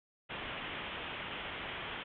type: low-pass noise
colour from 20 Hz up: white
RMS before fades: -42 dBFS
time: 0.29-2.04 s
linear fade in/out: 20 ms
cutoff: 3400 Hz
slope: 96 dB/octave
effects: none